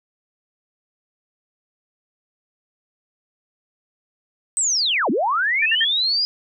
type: linear two-way sweep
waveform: sine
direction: down then up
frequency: 8310 to 196 to 4974 Hz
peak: -17 dBFS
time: 4.57-6.25 s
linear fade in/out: 0 ms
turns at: 5.1 s
type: tone bursts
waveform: sine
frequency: 1800 Hz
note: A6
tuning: 39 cents sharp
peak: -17 dBFS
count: 3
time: 5.62-5.845 s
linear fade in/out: 5 ms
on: 39 ms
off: 54 ms
effects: none